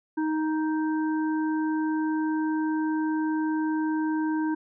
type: harmonic tone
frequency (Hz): 312.5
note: D#4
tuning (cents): +8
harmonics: 1 / 3 / 5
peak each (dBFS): -24 / -34 / -38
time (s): 0.17-4.55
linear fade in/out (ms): 10
effects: none